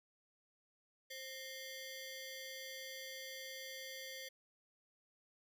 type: ring-modulated tone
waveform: 15% pulse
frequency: 1317 Hz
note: E6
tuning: 2 cents flat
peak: -37 dBFS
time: 1.1-4.29 s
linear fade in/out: 10 ms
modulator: 789 Hz
effects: none